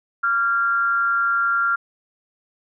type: tone with amplitude modulation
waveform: sine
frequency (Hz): 1385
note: F6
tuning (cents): -15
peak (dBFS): -14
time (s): 0.23-1.76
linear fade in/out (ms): 10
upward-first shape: sine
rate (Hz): 231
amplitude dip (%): 60
effects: none